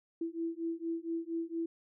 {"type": "beating tone pair", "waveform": "sine", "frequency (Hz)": [329.6, 333.9], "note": ["E4", "E4"], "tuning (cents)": [0, 22], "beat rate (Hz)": 4.3, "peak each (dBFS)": [-37, -37], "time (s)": [0.21, 1.66], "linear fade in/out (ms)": 5, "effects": []}